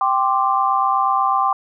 sine chord, G suspended fourth, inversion none, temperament equal, 784 / 1046.5 / 1174.7 Hz, G5 / C6 / D6, 0 / 0 / 0 cents, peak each -19 dBFS, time 0.01-1.53 s, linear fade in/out 2 ms, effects none

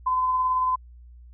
sine tone with tremolo, 1020 Hz, C6, 44 cents flat, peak -19 dBFS, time 0.06-0.76 s, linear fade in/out 10 ms, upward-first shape sine, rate 18 Hz, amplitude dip 25%, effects added 60 Hz sine -44 dBFS peak until 1.33 s

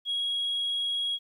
sine tone, 3308 Hz, G#7, 8 cents flat, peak -25 dBFS, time 0.05-1.19 s, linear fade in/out 50 ms, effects tanh soft clip ceiling -24 dBFS + 11-bit

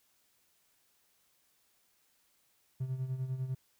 triangle tone with tremolo, 130.2 Hz, C3, 8 cents flat, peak -28 dBFS, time 2.8-3.55 s, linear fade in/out 10 ms, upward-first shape sine, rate 10 Hz, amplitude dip 70%, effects tanh soft clip ceiling -26 dBFS + white hiss -72 dBFS RMS until 3.79 s

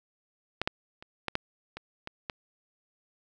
clicks, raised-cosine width 0.3 ms, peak -12 / -10 / -29 / -14 / -11 / -23 / -21 / -17 dBFS, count 8, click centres 0.616 / 0.675 / 1.025 / 1.283 / 1.354 / 1.77 / 2.074 / 2.298 s, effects none

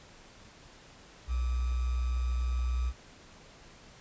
sine tone with sample-and-hold, 61.7 Hz, B1, 1 cent flat, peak -27 dBFS, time 1.27-2.93 s, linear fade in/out 50 ms, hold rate 1225 Hz, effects pink hiss -54 dBFS RMS until 4 s + resampled to 16000 Hz

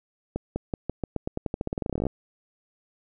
accelerating click train, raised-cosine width 2 ms, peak -14 dBFS, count 25, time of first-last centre 0.36-2.067 s, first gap 200 ms, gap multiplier 0.89, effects none

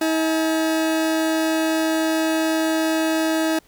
30% pulse tone pair together, 319.7 / 853 Hz, D#4 / G#5, +47 / +46 cents, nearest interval octave + perfect fourth, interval 1699 cents, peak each -16 / -27 dBFS, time 0.01-3.59 s, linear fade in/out 5 ms, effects pink hiss -56 dBFS RMS until 3.67 s

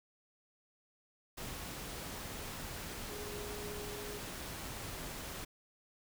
sine tone in noise, 414.4 Hz, G#4, 4 cents flat, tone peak -45 dBFS, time 3.1-4.19 s, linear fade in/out 10 ms, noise pink, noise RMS -44 dBFS, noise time 1.37-5.45 s, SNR -4 dB, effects none

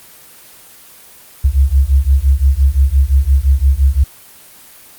sine beating tone pair, 65.41 / 71.21 Hz, C2 / C#2, 0 / +47 cents, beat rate 5.8 Hz, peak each -11 dBFS, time 1.44-4.04 s, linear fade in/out 10 ms, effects white hiss -40 dBFS RMS until 4.98 s + Opus 24 kbps

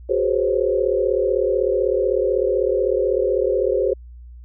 sine tone cluster, 373.5 / 413.4 / 504 / 540 Hz, F#4 / G#4 / B4 / C#5, +16 / -8 / +35 / -45 cents, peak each -22 dBFS, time 0.09-3.94 s, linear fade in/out 10 ms, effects added 60 Hz sine -37 dBFS peak until 4.44 s

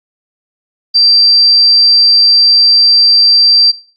sine tone, 4699 Hz, D8, in tune, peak -4 dBFS, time 0.94-3.72 s, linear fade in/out 20 ms, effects noise-tail reverb RT60 0.4 s tail -17 dB re dry + AAC 48 kbps

